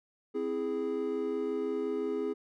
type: chord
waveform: triangle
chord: C augmented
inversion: none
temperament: equal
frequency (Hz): 261.6 / 329.6 / 415.3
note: C4 / E4 / G#4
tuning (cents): 0 / 0 / 0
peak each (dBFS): -35 / -35 / -30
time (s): 0.34-2.34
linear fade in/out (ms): 20
effects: none